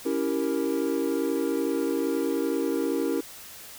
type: chord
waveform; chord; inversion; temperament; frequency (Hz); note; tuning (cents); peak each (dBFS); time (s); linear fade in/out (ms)
triangle; C# diminished seventh; none; equal with one note detuned; 279.1 / 329.6 / 392 / 466.2; C#4 / E4 / G4 / Bb4; +12 / 0 / 0 / 0; -27 / -27 / -29 / -28; 0.05-3.21; 10
effects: white hiss -44 dBFS RMS until 3.78 s